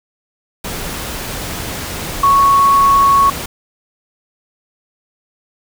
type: tone in noise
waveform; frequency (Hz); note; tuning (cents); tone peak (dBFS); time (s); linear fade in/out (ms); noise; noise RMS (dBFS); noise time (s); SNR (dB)
sine; 1108.7; C#6; 0; -7; 2.23-3.3; 5; pink; -24; 0.64-3.46; +14
effects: none